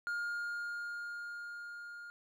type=tone with level ramp; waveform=triangle; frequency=1416 Hz; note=F6; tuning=23 cents sharp; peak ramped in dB=-32 to -44 dBFS; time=0.07-2.1 s; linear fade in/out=0 ms; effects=none